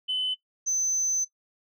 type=tone pair in turn; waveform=sine; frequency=3025 / 6131 Hz; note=F#7 / G8; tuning=+38 / -39 cents; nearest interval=octave; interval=1223 cents; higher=second; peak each=-23 / -22 dBFS; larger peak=second; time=0.08-0.35 / 0.66-1.25 s; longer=second; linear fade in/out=20 ms; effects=noise-tail reverb RT60 0.1 s tail -18 dB re dry + tanh soft clip ceiling -20 dBFS